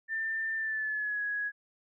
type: tone with pitch glide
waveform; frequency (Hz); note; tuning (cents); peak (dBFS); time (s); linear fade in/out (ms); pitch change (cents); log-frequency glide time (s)
sine; 1789 to 1669.2; A6 to G#6; +28 to +8; -30; 0.08-1.52; 50; -120; 0.56-1.22
effects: none